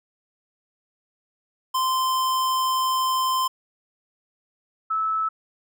square / sine tone pair in turn, 1038 / 1305.5 Hz, C6 / E6, -14 / -17 cents, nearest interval major third, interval 397 cents, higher second, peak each -21 / -21 dBFS, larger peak neither, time 1.74-3.48 / 4.9-5.29 s, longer first, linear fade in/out 10 ms, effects none

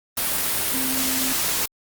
sine tone in noise, 261.7 Hz, C4, in tune, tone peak -28 dBFS, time 0.74-1.33 s, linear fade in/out 5 ms, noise white, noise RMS -23 dBFS, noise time 0.17-1.66 s, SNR -8 dB, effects Opus 32 kbps

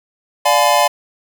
square chord, D diminished seventh, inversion none, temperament just, 587.3 / 704.8 / 845.8 / 1014.9 Hz, D5 / F5 / Ab5 / Cb6, 0 / +16 / +31 / +47 cents, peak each -17 dBFS, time 0.45-0.88 s, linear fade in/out 10 ms, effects none

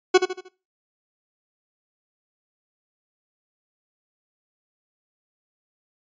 40% pulse tone with echo, 370 Hz, F#4, in tune, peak -9 dBFS, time 0.14-0.18 s, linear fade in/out 10 ms, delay 77 ms, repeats 4, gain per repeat -8 dB, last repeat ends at 0.488 s, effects noise-tail reverb RT60 0.3 s tail -18 dB re dry + resampled to 16000 Hz

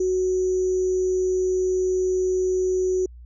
sine tone with sample-and-hold, 370.5 Hz, F#4, 2 cents sharp, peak -19 dBFS, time 0-3.06 s, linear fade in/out 5 ms, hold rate 6300 Hz, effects added 60 Hz sine -40 dBFS peak until 3.25 s + resampled to 16000 Hz

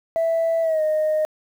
sine tone with pitch glide, 659 to 618.4 Hz, E5 to D#5, -1 to -11 cents, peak -16 dBFS, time 0.16-1.25 s, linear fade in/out 0 ms, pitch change -110 cents, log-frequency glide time 0.62-0.82 s, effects tanh soft clip ceiling -15 dBFS + 8-bit

